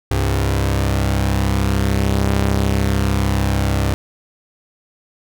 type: tone pair together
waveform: sawtooth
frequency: 66.74 / 100 Hz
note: C2 / G2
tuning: +35 / +35 cents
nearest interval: perfect fifth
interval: 700 cents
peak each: -14 dBFS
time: 0.11-3.94 s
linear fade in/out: 0 ms
effects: none